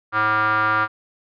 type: tone with band-pass filter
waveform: square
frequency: 107.7 Hz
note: A2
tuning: 37 cents flat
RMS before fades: -19 dBFS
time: 0.12-0.88 s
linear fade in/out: 50 ms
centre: 1300 Hz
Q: 7.4
effects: resampled to 11025 Hz